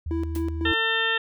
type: tone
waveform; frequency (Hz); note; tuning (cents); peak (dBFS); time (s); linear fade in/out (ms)
sine; 79; D#2; +27; -27; 0.06-0.72; 5
type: tone with tremolo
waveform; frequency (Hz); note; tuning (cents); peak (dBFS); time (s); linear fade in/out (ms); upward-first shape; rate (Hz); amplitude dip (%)
triangle; 330; E4; +2; -23; 0.11-0.74; 0; square; 4; 70
type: noise with exponential decay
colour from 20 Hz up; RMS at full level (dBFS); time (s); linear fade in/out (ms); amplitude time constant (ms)
white; -37; 0.35-0.48; 2; 27
type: harmonic tone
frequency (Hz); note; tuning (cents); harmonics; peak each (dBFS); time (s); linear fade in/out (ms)
450.1; A4; +39; 1 / 2 / 3 / 4 / 6 / 7 / 8; -31 / -35 / -31 / -24 / -30 / -30 / -30; 0.65-1.18; 5
effects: none